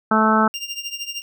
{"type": "harmonic tone", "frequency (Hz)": 218.2, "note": "A3", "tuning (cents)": -14, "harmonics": [1, 2, 3, 4, 5, 6, 7], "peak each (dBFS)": [-18, -25, -24, -21, -24, -18, -25], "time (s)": [0.11, 0.48], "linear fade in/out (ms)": 5}
{"type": "tone with tremolo", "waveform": "25% pulse", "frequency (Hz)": 2794, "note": "F7", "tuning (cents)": 0, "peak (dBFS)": -20, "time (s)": [0.54, 1.22], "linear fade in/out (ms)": 0, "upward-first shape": "triangle", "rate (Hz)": 13, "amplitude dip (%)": 85}
{"effects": []}